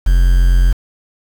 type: tone with quantisation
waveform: triangle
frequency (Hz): 44.07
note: F1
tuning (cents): +16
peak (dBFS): -5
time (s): 0.06-0.73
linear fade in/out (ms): 10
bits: 5
effects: none